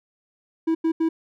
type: tone bursts at uneven times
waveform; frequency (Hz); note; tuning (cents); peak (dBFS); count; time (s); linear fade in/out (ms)
triangle; 325.1; E4; -24; -16; 3; 0.67-0.75 / 0.84-0.92 / 1-1.09; 10
effects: none